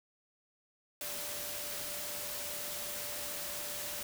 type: tone in noise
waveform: sine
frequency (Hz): 587.3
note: D5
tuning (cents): 0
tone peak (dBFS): -49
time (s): 1.01-4.03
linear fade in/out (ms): 2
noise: white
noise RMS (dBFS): -40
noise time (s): 1.01-4.03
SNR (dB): -12
effects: none